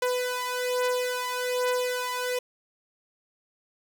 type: beating tone pair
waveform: sawtooth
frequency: 497.9 / 499.1 Hz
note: B4 / B4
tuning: +14 / +18 cents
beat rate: 1.2 Hz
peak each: -24 / -26 dBFS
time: 0.02-2.39 s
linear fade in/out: 5 ms
effects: 10-bit